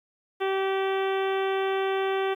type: harmonic tone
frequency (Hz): 386.1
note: G4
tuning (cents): -26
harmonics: 1 / 2 / 3 / 4 / 5 / 6 / 7 / 8 / 9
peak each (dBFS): -25 / -31 / -35 / -37 / -39 / -41 / -42 / -43 / -44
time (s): 0.4-2.35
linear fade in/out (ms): 20
effects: 10-bit